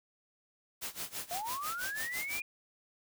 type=noise with tremolo; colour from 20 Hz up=white; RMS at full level=-38 dBFS; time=0.81-2.41 s; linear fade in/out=20 ms; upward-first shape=sine; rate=6 Hz; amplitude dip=90%
type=linear sweep; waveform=sine; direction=up; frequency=673 to 2451 Hz; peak=-36 dBFS; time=1.31-2.42 s; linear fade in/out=2 ms
effects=none